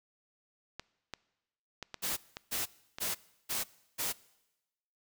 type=clicks; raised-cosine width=0.2 ms; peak=-22 dBFS; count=7; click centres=0.796 / 1.137 / 1.827 / 1.943 / 2.118 / 2.369 / 2.985 s
type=noise bursts; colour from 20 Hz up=white; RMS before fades=-34 dBFS; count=5; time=2.02-4.13 s; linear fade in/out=20 ms; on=150 ms; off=340 ms
effects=noise-tail reverb RT60 1.0 s tail -22 dB re dry